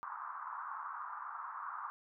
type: band-pass noise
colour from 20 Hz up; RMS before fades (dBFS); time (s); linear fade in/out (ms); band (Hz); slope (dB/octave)
white; -44; 0.03-1.9; 0; 950 to 1300; 48
effects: none